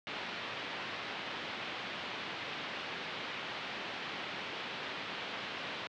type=low-pass noise; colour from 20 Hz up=white; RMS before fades=-41 dBFS; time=0.07-5.87 s; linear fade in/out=0 ms; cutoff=3500 Hz; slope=24 dB/octave; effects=high-pass 150 Hz 12 dB/octave + low-pass 6000 Hz 12 dB/octave